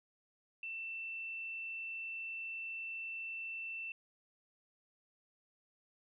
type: tone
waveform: sine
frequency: 2676 Hz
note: E7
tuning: 25 cents sharp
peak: -40 dBFS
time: 0.63-3.92 s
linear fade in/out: 2 ms
effects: none